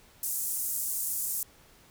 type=band-pass noise; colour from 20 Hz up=white; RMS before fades=-32 dBFS; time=0.23-1.43 s; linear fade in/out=2 ms; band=7400 to 16000 Hz; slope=24 dB/octave; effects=pink hiss -58 dBFS RMS until 1.9 s